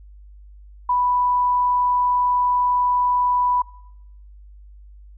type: tone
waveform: sine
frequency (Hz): 987.8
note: B5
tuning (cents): 0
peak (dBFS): -16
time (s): 0.89-3.62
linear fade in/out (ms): 5
effects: noise-tail reverb RT60 0.8 s tail -21 dB re dry + added 50 Hz sine -41 dBFS peak until 5.17 s